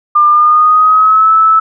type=tone with pitch glide; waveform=sine; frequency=1199 to 1307.5 Hz; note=D6 to E6; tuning=+36 to -15 cents; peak=-4 dBFS; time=0.15-1.6 s; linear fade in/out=10 ms; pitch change=+149 cents; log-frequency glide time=0.3-1.31 s; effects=none